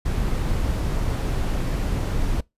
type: noise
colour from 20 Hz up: brown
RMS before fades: -23 dBFS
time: 0.05-2.41 s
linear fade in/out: 10 ms
effects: noise-tail reverb RT60 0.2 s tail -24 dB re dry + resampled to 32000 Hz